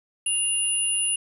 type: tone pair together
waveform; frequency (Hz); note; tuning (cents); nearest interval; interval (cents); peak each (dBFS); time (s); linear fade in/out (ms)
sine; 2807 / 9997; F7 / D#9; +8 / +7; octave + minor seventh; 2199; -26 / -23; 0.26-1.16; 5
effects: none